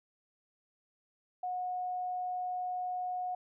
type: tone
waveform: sine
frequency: 728 Hz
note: F#5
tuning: 28 cents flat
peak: -33 dBFS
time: 1.43-3.35 s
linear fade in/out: 5 ms
effects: none